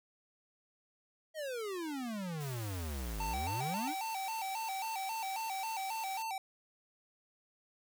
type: exponential two-way sweep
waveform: square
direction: down then up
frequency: 650 to 47.18 to 334.9 Hz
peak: -38 dBFS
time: 1.34-3.95 s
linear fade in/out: 50 ms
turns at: 3.24 s
type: high-pass noise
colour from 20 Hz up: white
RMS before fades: -50 dBFS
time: 2.4-6.23 s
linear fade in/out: 10 ms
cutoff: 500 Hz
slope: 96 dB/octave
type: tone with vibrato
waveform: square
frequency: 830.6 Hz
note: G#5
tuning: in tune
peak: -37 dBFS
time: 3.2-6.38 s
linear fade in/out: 2 ms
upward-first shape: square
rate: 3.7 Hz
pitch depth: 130 cents each way
effects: none